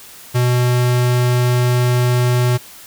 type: tone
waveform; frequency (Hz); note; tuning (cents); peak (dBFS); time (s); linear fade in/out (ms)
square; 123.5; B2; 0; -13; 0.34-2.58; 20
effects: white hiss -39 dBFS RMS until 2.86 s